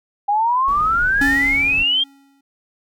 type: exponential sweep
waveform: sine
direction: up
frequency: 801 to 3248 Hz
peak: -14 dBFS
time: 0.28-2.04 s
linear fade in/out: 10 ms
type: noise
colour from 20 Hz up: brown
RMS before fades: -31 dBFS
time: 0.68-1.83 s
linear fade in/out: 2 ms
type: tone with exponential decay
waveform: square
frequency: 276.4 Hz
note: C#4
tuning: 5 cents flat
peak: -17 dBFS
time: 1.21-2.41 s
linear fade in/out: 5 ms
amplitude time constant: 260 ms
effects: none